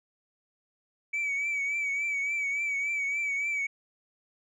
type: tone with vibrato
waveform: sine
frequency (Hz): 2282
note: C#7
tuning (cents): +50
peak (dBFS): -25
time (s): 1.13-3.67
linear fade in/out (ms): 10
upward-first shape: triangle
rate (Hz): 3.5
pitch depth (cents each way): 59
effects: tanh soft clip ceiling -26 dBFS